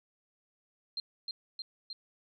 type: tone with echo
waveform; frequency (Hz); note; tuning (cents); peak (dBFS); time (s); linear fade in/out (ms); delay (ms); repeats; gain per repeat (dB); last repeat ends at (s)
sine; 4174; C8; -5; -33; 0.97-1; 2; 310; 3; -2; 1.93
effects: none